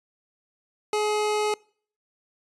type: tone pair together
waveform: square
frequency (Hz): 422 / 847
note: G#4 / G#5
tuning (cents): +28 / +34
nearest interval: octave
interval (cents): 1206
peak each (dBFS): -24 / -29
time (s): 0.93-1.54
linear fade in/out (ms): 2
effects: noise-tail reverb RT60 0.5 s tail -25 dB re dry + resampled to 24000 Hz